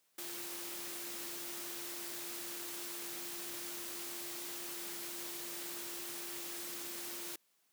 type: tone in noise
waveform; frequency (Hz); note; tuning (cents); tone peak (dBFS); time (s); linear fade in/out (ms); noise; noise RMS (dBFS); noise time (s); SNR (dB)
sine; 345.9; F4; -17; -51; 0.18-7.36; 5; white; -44; 0.18-7.36; -10
effects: white hiss -75 dBFS RMS until 7.72 s + high-pass 150 Hz 12 dB/octave